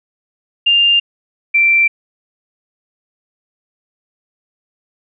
sine tone pair in turn, 2800 / 2349 Hz, F7 / D7, +4 / 0 cents, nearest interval minor third, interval 304 cents, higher first, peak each -8 dBFS, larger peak neither, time 0.66-1 / 1.54-1.88 s, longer neither, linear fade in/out 10 ms, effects none

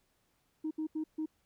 sine tone bursts at uneven times, 312.6 Hz, D#4, 8 cents sharp, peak -31 dBFS, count 4, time 0.64-0.71 / 0.78-0.87 / 0.95-1.04 / 1.18-1.26 s, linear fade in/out 10 ms, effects tanh soft clip ceiling -29 dBFS + pink hiss -75 dBFS RMS until 1.45 s

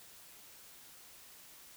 silence, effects white hiss -56 dBFS RMS until 1.76 s

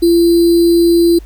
sine tone with sample-and-hold, 340 Hz, F4, 46 cents flat, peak -6 dBFS, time 0.02-1.19 s, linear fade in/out 10 ms, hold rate 4410 Hz, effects added 51 Hz sine -30 dBFS peak until 1.25 s + pink hiss -48 dBFS RMS until 1.25 s

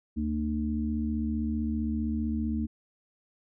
harmonic tone, 75.4 Hz, D2, 46 cents sharp, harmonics 1 / 3 / 4, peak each -32 / -29 / -35 dBFS, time 0.16-2.67 s, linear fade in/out 20 ms, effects none

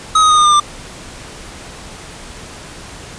square tone with pitch steps, 1269 / 1252.3 / 1235.7 / 1219.4 / 1203.3 / 1187.4 Hz, D#6 / D#6 / D#6 / D#6 / D6 / D6, +34 / +11 / -12 / -35 / +42 / +19 cents, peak -8 dBFS, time 0.15-0.6 s, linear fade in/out 5 ms, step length 75 ms, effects pink hiss -33 dBFS RMS until 3.18 s + resampled to 22050 Hz

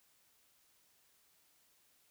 silence, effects white hiss -71 dBFS RMS until 2.1 s

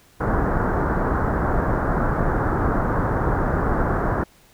pink low-pass noise, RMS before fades -21 dBFS, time 0.2-4.24 s, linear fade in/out 10 ms, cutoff 1600 Hz, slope 48 dB/octave, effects pink hiss -54 dBFS RMS until 4.53 s

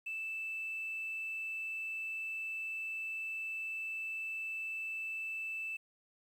triangle tone, 2641 Hz, E7, 3 cents sharp, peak -34 dBFS, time 0.06-5.77 s, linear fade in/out 10 ms, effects tanh soft clip ceiling -34 dBFS + 11-bit

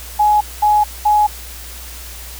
sine tone bursts, 840 Hz, G#5, 19 cents sharp, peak -9 dBFS, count 3, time 0.19-1.27 s, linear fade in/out 10 ms, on 220 ms, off 210 ms, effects added 60 Hz sine -33 dBFS peak until 2.39 s + white hiss -34 dBFS RMS until 2.39 s

